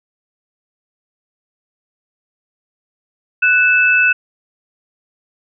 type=tone pair together; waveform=sine; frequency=1488 / 2622 Hz; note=F#6 / E7; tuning=+9 / -10 cents; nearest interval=minor seventh; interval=981 cents; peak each=-12 / -12 dBFS; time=3.42-4.13 s; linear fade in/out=10 ms; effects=none